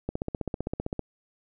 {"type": "click train", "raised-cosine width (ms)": 2, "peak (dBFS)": -16, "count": 15, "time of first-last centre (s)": [0.09, 0.993], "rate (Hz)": 15.5, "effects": []}